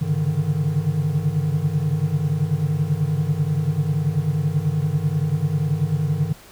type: tone cluster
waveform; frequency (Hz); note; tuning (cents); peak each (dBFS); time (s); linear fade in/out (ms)
triangle; 100.3 / 138.7 / 146.6 / 156.9; G2 / C#3 / D3 / D#3; +40 / +1 / -3 / +15; -26 / -25 / -21 / -20; 0.01-6.33; 10
effects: pink hiss -46 dBFS RMS until 6.51 s